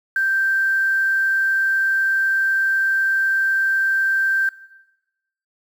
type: tone with quantisation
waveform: sine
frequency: 1568 Hz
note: G6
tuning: in tune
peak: -16 dBFS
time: 0.16-4.49 s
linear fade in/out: 2 ms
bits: 7
effects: noise-tail reverb RT60 1.0 s tail -18 dB re dry